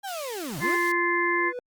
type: linear two-way sweep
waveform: 35% pulse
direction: down then up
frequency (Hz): 820 to 125.3 to 431.4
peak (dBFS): -30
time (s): 0.03-0.77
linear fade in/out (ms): 20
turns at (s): 0.59
type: high-pass noise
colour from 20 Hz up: pink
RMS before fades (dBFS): -42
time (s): 0.07-0.92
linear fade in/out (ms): 5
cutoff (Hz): 3100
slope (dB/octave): 12
type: harmonic tone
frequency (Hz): 347.6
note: F4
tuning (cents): -8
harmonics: 1 / 3 / 5 / 6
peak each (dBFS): -27 / -27 / -27 / -27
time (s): 0.6-1.53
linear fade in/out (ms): 50
type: tone with exponential growth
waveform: triangle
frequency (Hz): 493.9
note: B4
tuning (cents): 0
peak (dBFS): -27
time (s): 1.19-1.59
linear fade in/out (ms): 1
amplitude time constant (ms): 85
effects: Opus 48 kbps